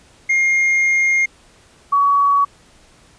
triangle / sine tone pair in turn, 2128 / 1129.3 Hz, C7 / C#6, +29 / +32 cents, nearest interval major seventh, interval 1097 cents, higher first, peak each -11 dBFS, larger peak neither, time 0.29-1.26 / 1.92-2.45 s, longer first, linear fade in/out 10 ms, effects pink hiss -50 dBFS RMS until 3.18 s + resampled to 22050 Hz

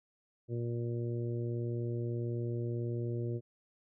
harmonic tone, 118.4 Hz, A#2, 27 cents sharp, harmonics 1 / 2 / 3 / 4 / 5, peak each -34 / -44 / -39 / -45 / -51 dBFS, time 0.48-3.41 s, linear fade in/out 50 ms, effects none

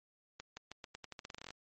accelerating click train, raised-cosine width 0.2 ms, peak -28 dBFS, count 17, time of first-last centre 0.4-1.506 s, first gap 170 ms, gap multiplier 0.86, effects MP3 32 kbps

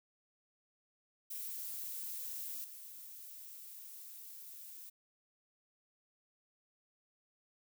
violet noise with level steps, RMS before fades -43 / -51 dBFS, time 1.3-4.9 s, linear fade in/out 10 ms, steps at 2.64 s, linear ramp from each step 5 ms, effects none

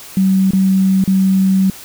sine tone with dropouts, 190.9 Hz, G3, 46 cents flat, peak -9 dBFS, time 0.17-1.7 s, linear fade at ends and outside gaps 2 ms, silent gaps 0.508-0.533 / 1.04-1.076 s, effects white hiss -35 dBFS RMS until 1.84 s

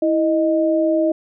sine tone pair together, 327 / 620.9 Hz, E4 / D#5, -14 / -4 cents, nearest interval major seventh, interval 1110 cents, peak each -17 dBFS, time 0.02-1.12 s, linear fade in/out 5 ms, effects none

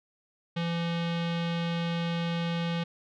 square tone with low-pass filter, 169.2 Hz, E3, 45 cents sharp, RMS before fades -30 dBFS, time 0.56-2.84 s, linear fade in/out 10 ms, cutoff 3400 Hz, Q 2.6, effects none

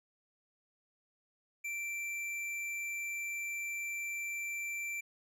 sine tone with tanh clipping, 2347 Hz, D7, 2 cents flat, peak -38 dBFS, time 1.64-5.01 s, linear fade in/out 10 ms, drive 13 dB, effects none

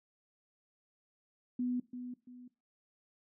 sine tone with echo, 247.7 Hz, B3, 5 cents sharp, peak -31 dBFS, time 1.59-1.8 s, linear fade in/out 5 ms, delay 340 ms, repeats 2, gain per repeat -9 dB, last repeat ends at 2.48 s, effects noise-tail reverb RT60 0.3 s tail -19 dB re dry

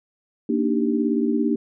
sine chord, Eb major seventh, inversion second, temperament equal, 233.1 / 293.7 / 311.1 / 392 Hz, Bb3 / D4 / Eb4 / G4, 0 / 0 / 0 / 0 cents, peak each -22 / -23 / -27 / -26 dBFS, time 0.49-1.56 s, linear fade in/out 5 ms, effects none

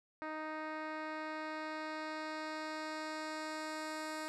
10% pulse tone with low-pass filter sweep, 311.1 Hz, D#4, in tune, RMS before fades -42 dBFS, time 0.22-4.28 s, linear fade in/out 0 ms, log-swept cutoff 2000 to 9800 Hz, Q 0.88, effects none

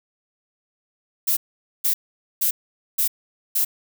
violet noise bursts, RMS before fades -20 dBFS, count 5, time 1.27-3.65 s, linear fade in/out 10 ms, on 100 ms, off 470 ms, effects none

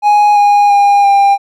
triangle tone with pitch steps, 830.6 / 819.6 / 808.8 / 798.1 Hz, G#5 / G#5 / G#5 / G5, 0 / -23 / -46 / +31 cents, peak -3 dBFS, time 0.02-1.38 s, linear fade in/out 50 ms, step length 340 ms, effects none

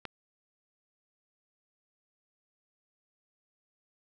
click, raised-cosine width 0.3 ms, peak -21 dBFS, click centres 0.053 s, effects none

